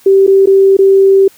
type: tone with dropouts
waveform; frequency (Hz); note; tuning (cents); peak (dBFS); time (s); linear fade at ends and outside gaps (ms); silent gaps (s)
sine; 388.8; G4; -14; -3; 0.06-1.28; 5; 0.267-0.276 / 0.459-0.471 / 0.769-0.788
effects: white hiss -44 dBFS RMS until 1.37 s